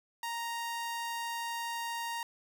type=tone; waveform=sawtooth; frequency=932.3 Hz; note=A#5; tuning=in tune; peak=-31 dBFS; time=0.23-2.23 s; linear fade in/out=2 ms; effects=none